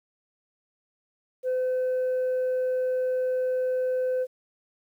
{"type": "tone", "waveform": "sine", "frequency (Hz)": 510, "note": "C5", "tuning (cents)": -44, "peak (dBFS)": -21, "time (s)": [1.43, 4.27], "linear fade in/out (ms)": 50, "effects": ["tanh soft clip ceiling -22 dBFS", "10-bit"]}